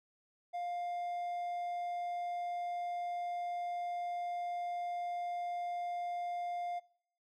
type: tone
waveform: triangle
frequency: 703 Hz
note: F5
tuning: 11 cents sharp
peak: -34 dBFS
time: 0.53-6.8 s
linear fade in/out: 20 ms
effects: noise-tail reverb RT60 0.7 s tail -23 dB re dry